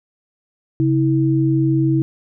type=tone pair together; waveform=sine; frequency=135.93 / 323.3 Hz; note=C#3 / E4; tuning=-34 / -34 cents; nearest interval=octave + minor third; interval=1500 cents; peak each=-16 dBFS; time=0.8-2.02 s; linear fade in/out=0 ms; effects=none